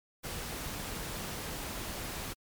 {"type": "noise", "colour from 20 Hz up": "pink", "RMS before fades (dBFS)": -39, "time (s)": [0.23, 2.34], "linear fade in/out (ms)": 20, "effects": ["MP3 96 kbps"]}